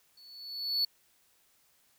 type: tone with level ramp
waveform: triangle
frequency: 4435 Hz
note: C#8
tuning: in tune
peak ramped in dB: -53 to -23 dBFS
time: 0.17-0.85 s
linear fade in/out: 5 ms
effects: white hiss -68 dBFS RMS until 1.98 s